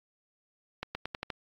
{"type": "accelerating click train", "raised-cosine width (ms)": 0.3, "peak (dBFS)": -18, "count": 6, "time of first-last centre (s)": [0.83, 1.302], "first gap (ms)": 120, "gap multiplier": 0.88, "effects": ["AAC 48 kbps"]}